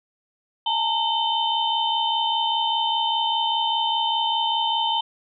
sine tone cluster, 849 / 914 / 3067 / 3625 Hz, G#5 / A#5 / G7 / A#7, +38 / -34 / -38 / -49 cents, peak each -29 / -23 / -24 / -31 dBFS, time 0.66-5.01 s, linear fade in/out 5 ms, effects none

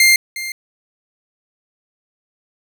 sawtooth tone with echo, 2106 Hz, C7, 11 cents sharp, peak -5 dBFS, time 0-0.16 s, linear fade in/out 2 ms, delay 360 ms, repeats 1, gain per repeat -15 dB, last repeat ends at 0.52 s, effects none

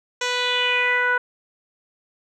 10% pulse tone with low-pass filter sweep, 493.9 Hz, B4, in tune, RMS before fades -21 dBFS, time 0.21-1.18 s, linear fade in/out 5 ms, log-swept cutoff 5500 to 1400 Hz, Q 3.8, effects none

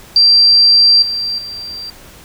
sine tone with level steps, 4712 Hz, D8, 5 cents sharp, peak -5 / -16 / -24 dBFS, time 0.16-1.9 s, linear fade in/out 2 ms, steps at 1.02 / 1.38 s, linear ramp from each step 5 ms, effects pink hiss -39 dBFS RMS until 2.24 s

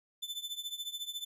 40% pulse tone with tremolo, 3520 Hz, A7, in tune, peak -33 dBFS, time 0.22-1.25 s, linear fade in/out 10 ms, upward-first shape triangle, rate 14 Hz, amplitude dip 90%, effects none

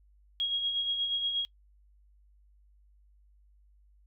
sine tone with tremolo, 3289 Hz, G#7, 18 cents flat, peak -26 dBFS, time 0.4-1.45 s, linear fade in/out 0 ms, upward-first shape sine, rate 8.4 Hz, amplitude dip 45%, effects noise-tail reverb RT60 0.1 s tail -22 dB re dry + added 50 Hz sine -59 dBFS peak until 4.06 s

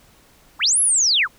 sine linear two-way sweep, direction up then down, 740 to 11175 to 897 Hz, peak -14 dBFS, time 0.59-1.28 s, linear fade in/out 50 ms, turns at 0.8 s, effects pink hiss -53 dBFS RMS until 1.38 s

